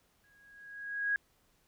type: tone with exponential growth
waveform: sine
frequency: 1649 Hz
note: G#6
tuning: 13 cents flat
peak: -26 dBFS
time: 0.24-1.16 s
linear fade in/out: 1 ms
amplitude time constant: 200 ms
effects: pink hiss -71 dBFS RMS until 1.67 s

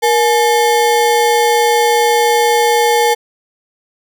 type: ring-modulated tone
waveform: square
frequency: 659.3 Hz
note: E5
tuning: in tune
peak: -7 dBFS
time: 0.02-3.15 s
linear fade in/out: 20 ms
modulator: 188 Hz
effects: none

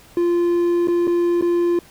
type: tone with dropouts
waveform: triangle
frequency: 346.7 Hz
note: F4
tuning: 13 cents flat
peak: -13 dBFS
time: 0.17-1.79 s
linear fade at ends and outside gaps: 2 ms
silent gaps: 0.874-0.883 / 1.071-1.076 / 1.412-1.423 s
effects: pink hiss -48 dBFS RMS until 1.9 s

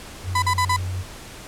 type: tone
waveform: sine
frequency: 92 Hz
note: F#2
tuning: 9 cents flat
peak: -24 dBFS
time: 0.23-1.05 s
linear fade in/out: 50 ms
type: tone bursts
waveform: 35% pulse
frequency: 1000 Hz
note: B5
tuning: 21 cents sharp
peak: -16 dBFS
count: 4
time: 0.35-0.765 s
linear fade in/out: 5 ms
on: 73 ms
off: 41 ms
effects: pink hiss -39 dBFS RMS until 1.47 s + low-pass 11000 Hz 12 dB/octave

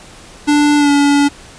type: tone with pitch glide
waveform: square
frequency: 293.7 to 285.5 Hz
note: D4 to D4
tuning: 0 to -49 cents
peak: -9 dBFS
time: 0.47-1.29 s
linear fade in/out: 20 ms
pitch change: -49 cents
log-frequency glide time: 0.77-0.9 s
effects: pink hiss -38 dBFS RMS until 1.58 s + resampled to 22050 Hz

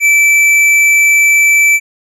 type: tone with hard clipping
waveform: triangle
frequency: 2321 Hz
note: D7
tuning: 21 cents flat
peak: -7 dBFS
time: 0-1.8 s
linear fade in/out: 50 ms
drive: 12 dB
effects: none

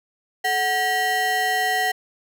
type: ring-modulated tone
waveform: square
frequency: 587.3 Hz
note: D5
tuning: in tune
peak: -17 dBFS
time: 0.44-1.92 s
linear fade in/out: 10 ms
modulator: 1330 Hz
effects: none

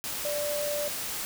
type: tone in noise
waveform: sine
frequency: 587.3 Hz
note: D5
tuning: in tune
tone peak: -29 dBFS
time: 0.25-0.88 s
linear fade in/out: 0 ms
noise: white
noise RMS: -34 dBFS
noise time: 0.04-1.25 s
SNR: +2 dB
effects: none

